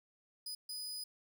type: tone bursts at uneven times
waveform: sawtooth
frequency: 4978 Hz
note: D#8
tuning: in tune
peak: -38 dBFS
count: 2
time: 0.46-0.55 / 0.69-1.04 s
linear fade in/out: 5 ms
effects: none